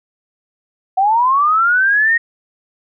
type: linear sweep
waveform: sine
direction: up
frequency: 740 to 1879 Hz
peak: -10 dBFS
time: 0.97-2.18 s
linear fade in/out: 10 ms
effects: none